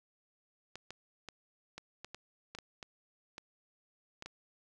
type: clicks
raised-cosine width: 0.2 ms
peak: -27 dBFS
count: 12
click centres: 0.756 / 0.906 / 1.287 / 1.78 / 2.046 / 2.146 / 2.55 / 2.587 / 2.828 / 3.381 / 4.224 / 4.26 s
effects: none